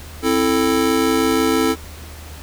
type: chord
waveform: square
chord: A minor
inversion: first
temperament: just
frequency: 264 / 330 / 440 Hz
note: C4 / E4 / A4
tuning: +16 / +2 / 0 cents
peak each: -20 dBFS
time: 0.22-1.76 s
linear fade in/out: 50 ms
effects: added 77 Hz sine -35 dBFS peak until 2.42 s + pink hiss -39 dBFS RMS until 2.42 s

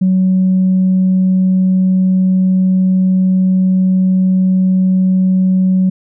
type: tone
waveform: sine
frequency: 186.6 Hz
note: F#3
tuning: 15 cents sharp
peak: -7 dBFS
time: 0.01-5.9 s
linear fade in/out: 10 ms
effects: tanh soft clip ceiling -5 dBFS

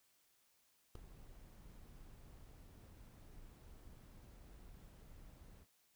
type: noise with ADSR envelope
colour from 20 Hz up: brown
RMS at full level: -41 dBFS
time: 0.95-5.67 s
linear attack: 4 ms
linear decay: 4 ms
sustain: -17 dB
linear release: 64 ms
effects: white hiss -75 dBFS RMS until 5.95 s

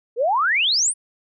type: exponential sweep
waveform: sine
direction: up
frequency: 441.4 to 9820 Hz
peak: -16 dBFS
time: 0.16-0.94 s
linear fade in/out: 50 ms
effects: none

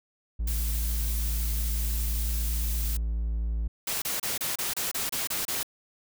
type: tone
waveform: triangle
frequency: 56 Hz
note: A1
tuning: 31 cents sharp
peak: -24 dBFS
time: 0.39-3.68 s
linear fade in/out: 10 ms
type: noise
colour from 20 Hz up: blue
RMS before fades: -35 dBFS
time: 0.47-2.97 s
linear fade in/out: 5 ms
type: noise bursts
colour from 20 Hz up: white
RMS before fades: -30 dBFS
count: 10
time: 3.87-5.631 s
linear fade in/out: 5 ms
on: 150 ms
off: 29 ms
effects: none

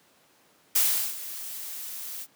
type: noise with ADSR envelope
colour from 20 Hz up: blue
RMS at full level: -21 dBFS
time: 0.75-2.27 s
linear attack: 11 ms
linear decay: 380 ms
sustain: -16 dB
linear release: 51 ms
effects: pink hiss -61 dBFS RMS until 2.35 s + high-pass 200 Hz 12 dB/octave

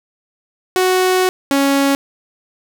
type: tone pair in turn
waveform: sawtooth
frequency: 370 / 277.2 Hz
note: F#4 / C#4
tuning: 0 / 0 cents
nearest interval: perfect fourth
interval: 500 cents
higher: first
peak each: -8 dBFS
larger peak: neither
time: 0.76-1.29 / 1.51-1.95 s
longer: first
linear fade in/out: 0 ms
effects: none

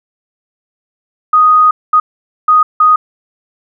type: tone bursts at uneven times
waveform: sine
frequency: 1244.5 Hz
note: D#6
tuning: in tune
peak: -4 dBFS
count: 4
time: 1.33-1.71 / 1.93-2 / 2.48-2.63 / 2.8-2.96 s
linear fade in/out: 5 ms
effects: none

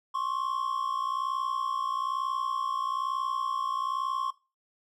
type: tone pair together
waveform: triangle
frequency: 1060 / 1121.1 Hz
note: C6 / C#6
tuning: +22 / +19 cents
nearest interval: minor second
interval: 97 cents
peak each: -28 / -30 dBFS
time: 0.14-4.31 s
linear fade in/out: 10 ms
effects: noise-tail reverb RT60 0.3 s tail -19 dB re dry

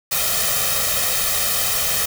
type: noise with comb filter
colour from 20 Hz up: white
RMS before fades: -20 dBFS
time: 0.11-2.06 s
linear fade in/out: 10 ms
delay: 1.6 ms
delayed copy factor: +0.8
effects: none

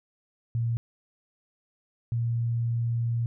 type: tone pair in turn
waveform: sine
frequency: 116.54 / 117.11 Hz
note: A#2 / A#2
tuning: 0 / +8 cents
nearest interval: unison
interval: 8 cents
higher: second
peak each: -24 dBFS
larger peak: neither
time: 0.55-0.77 / 2.12-3.26 s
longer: second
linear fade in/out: 0 ms
effects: none

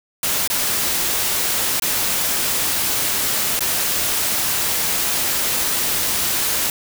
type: noise with dropouts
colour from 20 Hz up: white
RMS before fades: -20 dBFS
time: 0.23-6.7 s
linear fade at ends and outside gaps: 2 ms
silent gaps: 0.476-0.5 / 1.798-1.821 / 3.593-3.606 s
effects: none

